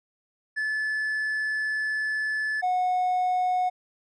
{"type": "tone pair in turn", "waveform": "triangle", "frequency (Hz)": [1732, 731.2], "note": ["A6", "F#5"], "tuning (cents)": [-28, -21], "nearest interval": "octave + minor third", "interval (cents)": 1493, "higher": "first", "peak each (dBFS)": [-23, -19], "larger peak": "second", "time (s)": [[0.56, 2.62], [2.62, 3.7]], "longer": "first", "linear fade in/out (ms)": 20, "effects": ["tanh soft clip ceiling -16 dBFS", "resampled to 24000 Hz"]}